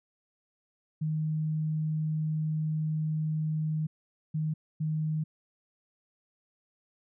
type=tone bursts at uneven times; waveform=sine; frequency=155.56 Hz; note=D#3; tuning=in tune; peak=-27 dBFS; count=3; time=1.01-3.87 / 4.34-4.54 / 4.8-5.24 s; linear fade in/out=10 ms; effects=none